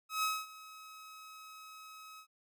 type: tone with ADSR envelope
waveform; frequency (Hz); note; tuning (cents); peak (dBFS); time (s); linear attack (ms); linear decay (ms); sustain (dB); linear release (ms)
sawtooth; 1278; D#6; +46; -26; 0.09-2.27; 140; 230; -20; 80
effects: none